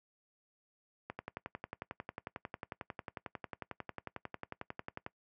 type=click train; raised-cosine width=0.5 ms; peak=-25 dBFS; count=45; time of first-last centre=1.1-5.064 s; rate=11.1 Hz; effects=noise-tail reverb RT60 0.1 s tail -21 dB re dry + high-pass 80 Hz 12 dB/octave